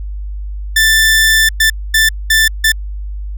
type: tone bursts at uneven times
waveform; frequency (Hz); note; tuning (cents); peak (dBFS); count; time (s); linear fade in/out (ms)
sawtooth; 1768; A6; +8; -4; 5; 0.76-1.49 / 1.6-1.7 / 1.94-2.09 / 2.3-2.48 / 2.64-2.72; 5
effects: added 50 Hz sine -20 dBFS peak until 3.37 s